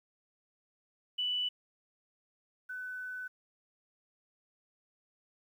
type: tone pair in turn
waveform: sine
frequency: 2971 / 1503.2 Hz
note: F#7 / F#6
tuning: +6 / +27 cents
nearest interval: octave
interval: 1179 cents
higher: first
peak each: -30 / -38 dBFS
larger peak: first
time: 1.18-1.49 / 2.69-3.28 s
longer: second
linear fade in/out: 10 ms
effects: 11-bit